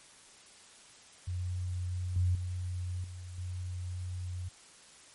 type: tone with level steps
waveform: sine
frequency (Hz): 90.2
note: F#2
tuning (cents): -44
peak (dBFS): -32 / -25 / -33 / -41 / -35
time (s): 1.27-4.49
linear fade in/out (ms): 10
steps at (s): 2.16 / 2.35 / 3.04 / 3.38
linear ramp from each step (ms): 2
effects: white hiss -56 dBFS RMS until 5.14 s + MP3 48 kbps